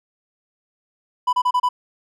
triangle tone bursts, 993 Hz, B5, 9 cents sharp, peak -13 dBFS, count 5, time 1.27-1.69 s, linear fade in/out 10 ms, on 60 ms, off 30 ms, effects none

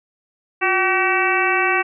harmonic tone with a mistuned harmonic, 381.1 Hz, G4, 49 cents flat, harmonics 1 / 2 / 3 / 4 / 5 / 6 / 7, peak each -23 / -23 / -23 / -23 / -23 / -23 / -23 dBFS, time 0.61-1.83 s, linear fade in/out 20 ms, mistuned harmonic 1, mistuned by -98 cents, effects none

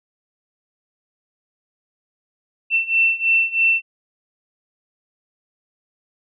sine beating tone pair, 2685 / 2688.1 Hz, E7 / E7, +31 / +33 cents, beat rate 3.1 Hz, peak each -19 / -17 dBFS, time 2.7-3.82 s, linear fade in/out 50 ms, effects none

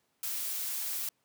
blue noise, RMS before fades -35 dBFS, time 0.23-1.09 s, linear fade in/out 2 ms, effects pink hiss -75 dBFS RMS until 1.24 s + high-pass 150 Hz 12 dB/octave

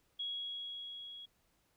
sine tone with level ramp, 3322 Hz, G#7, in tune, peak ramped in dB -36 to -47 dBFS, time 0.19-1.26 s, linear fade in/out 10 ms, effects pink hiss -75 dBFS RMS until 1.76 s

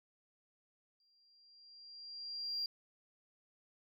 sine tone with exponential growth, 4761 Hz, D8, 23 cents sharp, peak -33 dBFS, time 1-2.66 s, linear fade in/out 2 ms, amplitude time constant 360 ms, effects tanh soft clip ceiling -31 dBFS

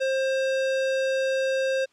square tone, 531 Hz, C5, 25 cents sharp, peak -23 dBFS, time 0-1.86 s, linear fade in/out 20 ms, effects white hiss -64 dBFS RMS until 1.92 s + low-pass 5000 Hz 12 dB/octave

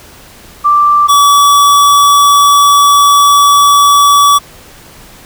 sine / square tone pair in turn, 1174.7 / 1144.6 Hz, D6 / D6, 0 / -45 cents, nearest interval unison, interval 45 cents, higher first, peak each -4 dBFS, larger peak neither, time 0.64-1.08 / 1.08-4.39 s, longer second, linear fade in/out 20 ms, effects pink hiss -36 dBFS RMS until 5.25 s

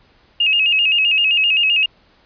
sine tone with vibrato, 2693 Hz, E7, 36 cents sharp, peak -12 dBFS, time 0.4-1.86 s, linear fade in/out 5 ms, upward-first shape square, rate 7.7 Hz, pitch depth 85 cents each way, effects pink hiss -54 dBFS RMS until 2.25 s + resampled to 11025 Hz

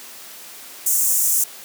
pink high-pass noise, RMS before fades -18 dBFS, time 0.86-1.44 s, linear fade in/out 5 ms, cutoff 6500 Hz, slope 48 dB/octave, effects white hiss -39 dBFS RMS until 1.64 s + high-pass 200 Hz 12 dB/octave

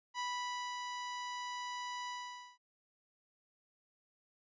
sawtooth tone with ADSR envelope, 985 Hz, B5, 5 cents flat, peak -32 dBFS, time 0.14-2.58 s, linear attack 50 ms, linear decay 580 ms, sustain -4 dB, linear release 490 ms, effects resampled to 16000 Hz

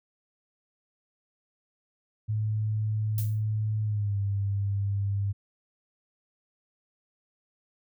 sine tone with pitch glide, 107.6 to 99.82 Hz, A2 to G2, -38 to +32 cents, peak -25 dBFS, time 2.28-5.33 s, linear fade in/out 20 ms, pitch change -130 cents, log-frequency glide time 3.82-4.18 s
violet noise with exponential decay, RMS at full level -33 dBFS, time 3.18-3.42 s, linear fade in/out 1 ms, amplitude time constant 52 ms
effects none

